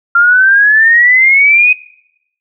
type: exponential sweep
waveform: sine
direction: up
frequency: 1380 to 2522 Hz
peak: -4 dBFS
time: 0.15-1.73 s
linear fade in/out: 5 ms
effects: noise-tail reverb RT60 0.8 s tail -22 dB re dry